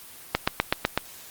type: click train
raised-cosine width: 0.3 ms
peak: -3 dBFS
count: 6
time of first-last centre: 0.35-0.976 s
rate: 7.99 Hz
effects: white hiss -45 dBFS RMS until 1.3 s + Opus 24 kbps